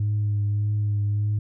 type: tone with vibrato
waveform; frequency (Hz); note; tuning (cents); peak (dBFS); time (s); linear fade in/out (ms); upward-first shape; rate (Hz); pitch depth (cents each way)
sine; 103.83; G#2; 0; -19; 0-1.39; 5; triangle; 1.7; 23
effects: tanh soft clip ceiling -18 dBFS